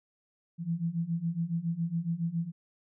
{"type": "beating tone pair", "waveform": "sine", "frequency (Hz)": [163.8, 171], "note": ["E3", "F3"], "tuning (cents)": [-11, -36], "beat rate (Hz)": 7.2, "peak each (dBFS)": [-33, -31], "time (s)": [0.58, 2.52], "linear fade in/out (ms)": 50, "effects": []}